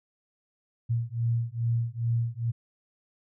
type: beating tone pair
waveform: sine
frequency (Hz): 115.6 / 118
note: A#2 / A#2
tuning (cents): -14 / +22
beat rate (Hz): 2.4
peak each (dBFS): -28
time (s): 0.89-2.52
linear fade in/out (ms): 20
effects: none